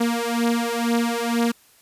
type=beating tone pair; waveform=sawtooth; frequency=233.1 / 235.2 Hz; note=A#3 / A#3; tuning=0 / +16 cents; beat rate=2.1 Hz; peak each=-19 dBFS; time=0-1.52 s; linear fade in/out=10 ms; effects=white hiss -55 dBFS RMS until 1.81 s + resampled to 32000 Hz